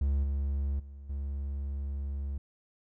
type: tone with level steps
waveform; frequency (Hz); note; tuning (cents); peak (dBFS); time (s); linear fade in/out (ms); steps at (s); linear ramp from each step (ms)
triangle; 69.7; C#2; +10; -23 / -26 / -41 / -30; 0.01-2.38; 5; 0.23 / 0.79 / 1.09; 10
effects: none